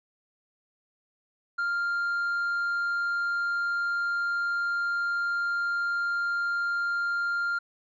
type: tone with tanh clipping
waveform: triangle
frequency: 1396.9 Hz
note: F6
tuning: in tune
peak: -26 dBFS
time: 1.58-7.59 s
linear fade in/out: 10 ms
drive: 7 dB
effects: none